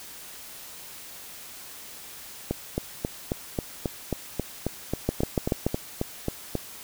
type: two click trains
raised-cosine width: 2 ms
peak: -12 / -9 dBFS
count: 16 / 5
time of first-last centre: 2.51-6.553 / 5.09-5.666 s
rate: 3.71 / 6.95 Hz
effects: white hiss -43 dBFS RMS until 6.83 s